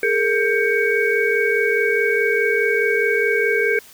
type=tone cluster; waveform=sine; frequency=414.5 / 459.3 / 1579 / 2239 Hz; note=G#4 / A#4 / G6 / C#7; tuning=-3 / -26 / +12 / +17 cents; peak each=-21 dBFS; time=0.03-3.79 s; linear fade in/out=2 ms; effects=white hiss -45 dBFS RMS until 3.93 s